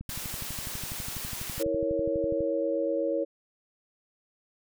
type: click train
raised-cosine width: 5 ms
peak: -26 dBFS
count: 30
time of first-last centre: 0.01-2.407 s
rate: 12.1 Hz
type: noise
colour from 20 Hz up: white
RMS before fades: -37 dBFS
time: 0.09-1.63 s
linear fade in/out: 5 ms
type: chord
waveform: sine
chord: A# diminished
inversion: second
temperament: equal with one note detuned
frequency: 326.4 / 466.2 / 554.4 Hz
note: E4 / A#4 / C#5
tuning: -17 / 0 / 0 cents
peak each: -31 / -31 / -28 dBFS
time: 1.59-3.25 s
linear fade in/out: 20 ms
effects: none